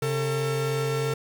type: tone pair together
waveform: 45% pulse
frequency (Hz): 135.59 / 449.8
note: C#3 / A4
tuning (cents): -38 / +38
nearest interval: octave + major sixth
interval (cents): 2076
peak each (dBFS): -27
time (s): 0.02-1.14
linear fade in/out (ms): 5
effects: none